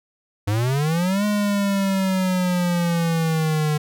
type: linear two-way sweep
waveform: square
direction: up then down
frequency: 98.6 to 209.2 to 150 Hz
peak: -19 dBFS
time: 0.47-3.78 s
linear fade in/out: 10 ms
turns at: 1.25 s
effects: none